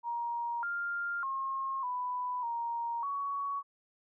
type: tone with pitch steps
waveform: sine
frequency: 943 / 1399 / 1076 / 993 / 936 / 1121 Hz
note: A#5 / F6 / C6 / B5 / A#5 / C#6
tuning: +20 / +3 / +48 / +9 / +7 / +19 cents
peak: -32 dBFS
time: 0.03-3.63 s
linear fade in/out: 50 ms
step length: 600 ms
effects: none